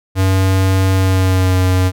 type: tone with pitch glide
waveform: square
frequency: 95 to 92.46 Hz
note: F#2 to F#2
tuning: +46 to -1 cents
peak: -11 dBFS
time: 0.15-1.92 s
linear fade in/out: 50 ms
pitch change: -47 cents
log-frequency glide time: 0.92-1.57 s
effects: none